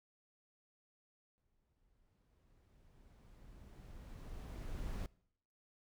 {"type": "noise with exponential growth", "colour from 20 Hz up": "brown", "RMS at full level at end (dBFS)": -41, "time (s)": [1.38, 5.06], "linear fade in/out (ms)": 0, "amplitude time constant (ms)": 800, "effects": ["noise-tail reverb RT60 0.7 s tail -23 dB re dry"]}